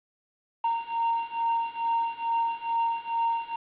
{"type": "beating tone pair", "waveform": "triangle", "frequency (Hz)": [922, 924.3], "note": ["A#5", "A#5"], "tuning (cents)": [-19, -15], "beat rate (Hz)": 2.3, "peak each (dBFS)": [-27, -26], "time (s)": [0.64, 3.56], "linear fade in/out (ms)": 5, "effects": ["resampled to 8000 Hz", "8-bit"]}